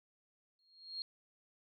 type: tone with exponential growth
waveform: sine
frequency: 4256 Hz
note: C8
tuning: 29 cents sharp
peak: -36 dBFS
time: 0.59-1.02 s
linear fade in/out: 1 ms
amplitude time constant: 93 ms
effects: none